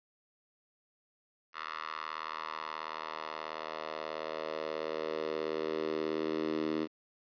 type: tone with high-pass filter sweep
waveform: 10% pulse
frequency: 78.5 Hz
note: D#2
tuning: 16 cents sharp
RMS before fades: -37 dBFS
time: 1.53-6.88 s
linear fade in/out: 50 ms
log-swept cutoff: 1300 to 300 Hz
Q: 2.6
effects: resampled to 11025 Hz + 10-bit